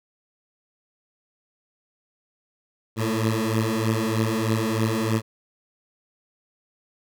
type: beating tone pair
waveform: 15% pulse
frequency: 109.5 / 112.7 Hz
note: A2 / A2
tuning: -8 / +42 cents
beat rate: 3.2 Hz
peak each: -18 dBFS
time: 2.96-5.22 s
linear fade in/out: 50 ms
effects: none